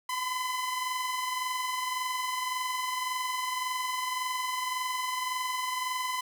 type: tone pair together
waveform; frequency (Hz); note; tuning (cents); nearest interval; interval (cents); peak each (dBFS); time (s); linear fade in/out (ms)
sawtooth; 1010 / 1031.8; B5 / C6; +39 / -24; unison; 37; -27 / -34; 0.09-6.21; 5
effects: none